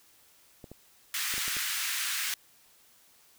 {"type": "clicks", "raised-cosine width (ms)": 2, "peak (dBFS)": -31, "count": 6, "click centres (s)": [0.642, 0.716, 1.34, 1.38, 1.48, 1.568]}
{"type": "high-pass noise", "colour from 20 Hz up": "pink", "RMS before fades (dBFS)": -32, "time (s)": [1.14, 2.34], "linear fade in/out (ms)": 2, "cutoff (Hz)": 1500, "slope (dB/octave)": 24}
{"effects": ["white hiss -61 dBFS RMS until 3.38 s"]}